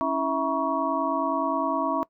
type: tone cluster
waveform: sine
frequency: 277.6 / 327.2 / 656 / 956 / 1117 Hz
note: C#4 / E4 / E5 / A#5 / C#6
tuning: +3 / -13 / -9 / +43 / +13 cents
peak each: -29 / -33 / -28 / -28 / -28 dBFS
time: 0.01-2.03 s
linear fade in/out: 0 ms
effects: noise-tail reverb RT60 0.1 s tail -21 dB re dry